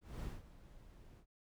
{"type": "noise with ADSR envelope", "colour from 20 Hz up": "brown", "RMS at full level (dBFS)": -42, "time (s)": [0.01, 1.26], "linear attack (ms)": 220, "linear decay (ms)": 190, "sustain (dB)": -16, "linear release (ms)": 79, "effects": []}